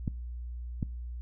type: clicks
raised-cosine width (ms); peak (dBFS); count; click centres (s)
5; -17; 2; 0.078 / 0.828
effects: noise-tail reverb RT60 0.4 s tail -24 dB re dry + added 60 Hz sine -36 dBFS peak until 1.21 s